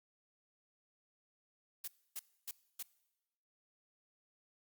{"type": "noise bursts", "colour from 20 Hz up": "blue", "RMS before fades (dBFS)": -42, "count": 4, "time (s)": [1.84, 2.828], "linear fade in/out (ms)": 5, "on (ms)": 37, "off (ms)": 280, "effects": ["noise-tail reverb RT60 1.0 s tail -21 dB re dry", "Opus 48 kbps"]}